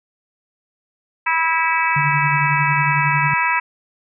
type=harmonic tone; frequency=325.9 Hz; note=E4; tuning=20 cents flat; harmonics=3 / 4 / 5 / 6 / 7 / 8; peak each=-19 / -25 / -24 / -23 / -23 / -24 dBFS; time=1.26-3.6 s; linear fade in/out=10 ms
type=tone with tremolo; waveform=sine; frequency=146.83 Hz; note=D3; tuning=in tune; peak=-18 dBFS; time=1.96-3.34 s; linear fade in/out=5 ms; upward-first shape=sine; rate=11 Hz; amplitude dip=55%
effects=none